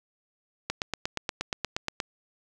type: click train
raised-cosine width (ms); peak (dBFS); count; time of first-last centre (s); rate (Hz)
0.2; -11; 12; 0.7-2.002; 8.45
effects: none